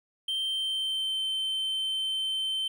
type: tone with pitch glide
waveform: triangle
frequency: 3136 to 3095 Hz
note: G7 to G7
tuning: 0 to -23 cents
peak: -26 dBFS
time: 0.28-2.68 s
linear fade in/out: 5 ms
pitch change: -23 cents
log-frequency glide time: 0.41-1.24 s
effects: none